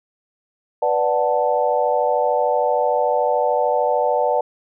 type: chord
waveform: sine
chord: B minor seventh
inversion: none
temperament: equal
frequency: 493.9 / 587.3 / 740 / 880 Hz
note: B4 / D5 / F#5 / A5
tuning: 0 / 0 / 0 / 0 cents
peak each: -21 / -20 / -22 / -22 dBFS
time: 0.82-4.41 s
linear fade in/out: 5 ms
effects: none